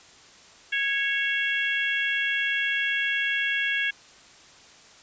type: harmonic tone with a mistuned harmonic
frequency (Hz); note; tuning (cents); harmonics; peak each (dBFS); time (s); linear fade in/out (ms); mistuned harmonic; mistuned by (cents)
552; C#5; -7; 3 / 4 / 5 / 6; -26 / -29 / -30 / -32; 0.72-3.91; 10; 5; -22
effects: white hiss -51 dBFS RMS until 5.02 s + resampled to 16000 Hz